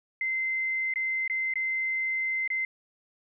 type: tone with dropouts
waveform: sine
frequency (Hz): 2072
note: C7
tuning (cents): -17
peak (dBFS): -26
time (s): 0.21-2.65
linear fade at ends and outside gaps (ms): 2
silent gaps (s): 0.938-0.958 / 1.278-1.298 / 1.538-1.556 / 2.477-2.502
effects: none

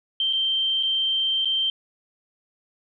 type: tone with dropouts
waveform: sine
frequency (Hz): 3136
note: G7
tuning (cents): 0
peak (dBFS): -20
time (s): 0.2-1.7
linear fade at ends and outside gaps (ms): 2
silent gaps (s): 0.328-0.332 / 0.828-0.832 / 1.448-1.455
effects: none

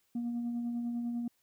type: tone with tremolo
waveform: sine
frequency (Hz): 237.7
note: A#3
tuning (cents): +34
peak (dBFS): -29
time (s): 0.15-1.28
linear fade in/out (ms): 5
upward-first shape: sine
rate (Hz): 10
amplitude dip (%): 35
effects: tanh soft clip ceiling -30 dBFS + white hiss -74 dBFS RMS until 1.42 s

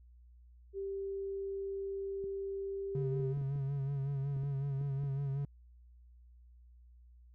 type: tone with pitch glide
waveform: sine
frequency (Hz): 392 to 394.5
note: G4 to G4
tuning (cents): 0 to +11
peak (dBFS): -36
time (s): 0.73-3.35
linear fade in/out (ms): 50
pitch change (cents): +11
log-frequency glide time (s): 2.64-3.14
type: clicks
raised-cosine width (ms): 3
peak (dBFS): -38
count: 9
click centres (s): 2.241 / 3.197 / 3.375 / 3.415 / 3.558 / 4.366 / 4.435 / 4.813 / 5.037
type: tone with vibrato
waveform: triangle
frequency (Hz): 138.59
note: C#3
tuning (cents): 0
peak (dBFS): -31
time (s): 2.95-5.45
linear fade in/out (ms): 2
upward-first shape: sine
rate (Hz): 5.4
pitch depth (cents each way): 46
effects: added 60 Hz sine -56 dBFS peak until 7.34 s

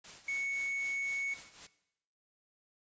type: noise with tremolo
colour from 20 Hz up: white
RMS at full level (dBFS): -48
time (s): 0.04-1.67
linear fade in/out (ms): 5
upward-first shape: triangle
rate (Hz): 3.9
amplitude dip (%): 75
type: tone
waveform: triangle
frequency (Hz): 2217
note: C#7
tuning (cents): 0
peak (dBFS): -31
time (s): 0.28-1.34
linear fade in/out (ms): 5
effects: noise-tail reverb RT60 0.8 s tail -17 dB re dry + resampled to 16000 Hz

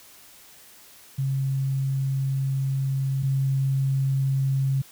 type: tone pair in turn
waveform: sine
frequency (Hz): 135.1 / 135.1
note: C#3 / C#3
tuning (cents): -44 / -44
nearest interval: unison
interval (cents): 0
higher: neither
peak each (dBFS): -22 / -20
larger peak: second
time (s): 1.18-3.23 / 3.23-4.82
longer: first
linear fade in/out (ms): 10
effects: white hiss -50 dBFS RMS until 4.91 s

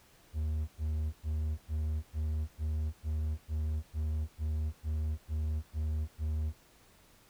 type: tone bursts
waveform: triangle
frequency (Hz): 77.2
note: D#2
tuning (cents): -13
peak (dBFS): -28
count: 14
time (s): 0.33-6.53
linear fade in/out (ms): 50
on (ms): 350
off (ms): 100
effects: pink hiss -62 dBFS RMS until 7.29 s

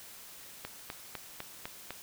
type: click train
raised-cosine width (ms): 0.3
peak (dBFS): -22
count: 6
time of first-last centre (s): 0.65-1.906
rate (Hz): 3.98
effects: white hiss -50 dBFS RMS until 2.02 s

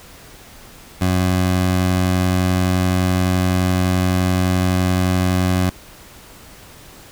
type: tone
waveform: 20% pulse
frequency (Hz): 91.7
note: F#2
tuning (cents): -15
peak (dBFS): -10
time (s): 1.01-5.7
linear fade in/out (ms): 5
effects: pink hiss -42 dBFS RMS until 7.11 s

